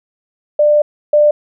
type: tone pair in turn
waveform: sine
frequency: 595 / 595 Hz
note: D5 / D5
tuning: +22 / +22 cents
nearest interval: unison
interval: 0 cents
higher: neither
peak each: -7 / -6 dBFS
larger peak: second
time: 0.59-0.82 / 1.13-1.31 s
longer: first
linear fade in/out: 5 ms
effects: none